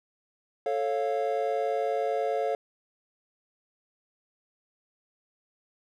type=chord; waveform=triangle; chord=A augmented; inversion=none; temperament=equal with one note detuned; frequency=440 / 549.6 / 698.5 Hz; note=A4 / C#5 / E#5; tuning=0 / -15 / 0 cents; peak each=-28 dBFS; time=0.66-2.55 s; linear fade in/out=2 ms; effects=none